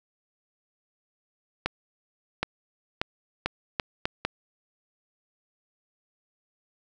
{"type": "accelerating click train", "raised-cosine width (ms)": 0.3, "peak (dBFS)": -9, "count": 7, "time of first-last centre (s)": [1.66, 4.25], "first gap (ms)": 770, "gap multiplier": 0.76, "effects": []}